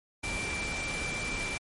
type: tone in noise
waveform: sine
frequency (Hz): 2349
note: D7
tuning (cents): 0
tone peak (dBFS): -34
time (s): 0.23-1.58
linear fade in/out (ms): 10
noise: pink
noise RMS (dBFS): -36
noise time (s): 0.23-1.58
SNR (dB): -1
effects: MP3 48 kbps